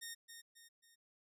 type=tone with echo; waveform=10% pulse; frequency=1845 Hz; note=A#6; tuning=18 cents flat; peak=-36 dBFS; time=0.01-0.15 s; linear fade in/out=20 ms; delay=270 ms; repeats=3; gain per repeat=-7 dB; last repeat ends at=0.96 s; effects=none